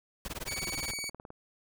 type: noise with tremolo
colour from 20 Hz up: pink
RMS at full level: -36 dBFS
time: 0.25-0.92 s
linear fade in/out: 0 ms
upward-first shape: sine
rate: 19 Hz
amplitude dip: 100%
type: tone with vibrato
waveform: 15% pulse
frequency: 2258 Hz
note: C#7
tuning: 31 cents sharp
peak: -28 dBFS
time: 0.47-1.1 s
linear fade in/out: 10 ms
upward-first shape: square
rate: 19 Hz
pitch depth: 15 cents each way
type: click train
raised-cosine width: 1 ms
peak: -31 dBFS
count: 14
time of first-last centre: 0.62-1.304 s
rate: 19 Hz
effects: none